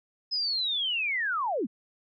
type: linear sweep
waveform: sine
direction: down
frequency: 5130 to 176.1 Hz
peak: -26 dBFS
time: 0.31-1.67 s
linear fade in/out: 20 ms
effects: none